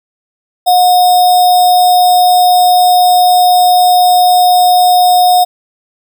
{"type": "tone with sample-and-hold", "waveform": "sine", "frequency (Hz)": 722, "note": "F#5", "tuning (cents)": -43, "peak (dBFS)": -4, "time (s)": [0.66, 5.45], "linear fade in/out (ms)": 20, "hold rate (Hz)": 4410, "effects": []}